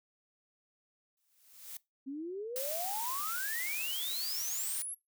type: noise with exponential growth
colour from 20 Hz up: blue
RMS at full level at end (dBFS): -42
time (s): 1.17-1.77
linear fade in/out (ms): 2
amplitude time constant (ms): 130
type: exponential sweep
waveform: sine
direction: up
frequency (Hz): 261.6 to 11500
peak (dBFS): -37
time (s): 2.06-4.95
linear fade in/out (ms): 20
type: noise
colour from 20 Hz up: blue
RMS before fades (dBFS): -38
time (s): 2.56-4.82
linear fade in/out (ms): 0
effects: noise-tail reverb RT60 0.2 s tail -21 dB re dry